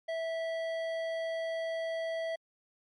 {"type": "tone with hard clipping", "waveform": "sine", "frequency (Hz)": 655, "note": "E5", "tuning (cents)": -11, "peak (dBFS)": -34, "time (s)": [0.08, 2.36], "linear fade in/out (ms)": 10, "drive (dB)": 11, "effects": ["MP3 48 kbps"]}